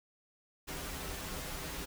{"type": "noise with comb filter", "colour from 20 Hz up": "pink", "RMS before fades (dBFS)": -41, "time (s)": [0.67, 1.86], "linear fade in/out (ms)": 20, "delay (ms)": 8.8, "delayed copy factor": -0.7, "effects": []}